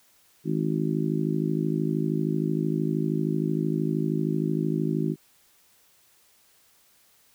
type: harmonic tone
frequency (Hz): 53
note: G#1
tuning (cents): +36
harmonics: 3 / 4 / 5 / 6 / 7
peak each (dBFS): -27 / -30 / -31 / -30 / -32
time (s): 0.44-5.16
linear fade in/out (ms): 50
effects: white hiss -61 dBFS RMS until 7.34 s